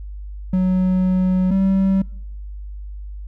triangle tone pair in turn, 185 / 192.46 Hz, F#3 / G3, 0 / -32 cents, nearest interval minor second, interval 68 cents, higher second, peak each -12 dBFS, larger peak neither, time 0.53-1.51 / 1.51-2.02 s, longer first, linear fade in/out 5 ms, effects noise-tail reverb RT60 0.8 s tail -25 dB re dry + added 50 Hz sine -29 dBFS peak until 3.27 s

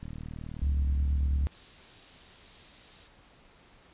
click train, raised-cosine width 5 ms, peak -28 dBFS, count 56, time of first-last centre 0.03-1.437 s, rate 39.1 Hz
sine tone with vibrato, 69 Hz, C#2, 7 cents flat, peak -24 dBFS, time 0.62-1.47 s, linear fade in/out 0 ms, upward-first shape triangle, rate 2.7 Hz, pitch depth 23 cents each way
violet noise, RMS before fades -40 dBFS, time 1.51-3.08 s, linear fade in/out 10 ms
effects pink hiss -58 dBFS RMS until 3.93 s + resampled to 8000 Hz

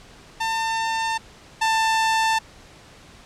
sawtooth tone pair in turn, 899 / 889.7 Hz, A5 / A5, +37 / +19 cents, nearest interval unison, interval 18 cents, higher first, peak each -18 / -14 dBFS, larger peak second, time 0.4-1.18 / 1.61-2.39 s, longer neither, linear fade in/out 10 ms, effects pink hiss -47 dBFS RMS until 3.25 s + low-pass 7000 Hz 12 dB/octave

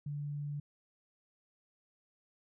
sine tone, 145.5 Hz, D3, 16 cents flat, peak -36 dBFS, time 0.06-0.6 s, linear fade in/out 5 ms, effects none

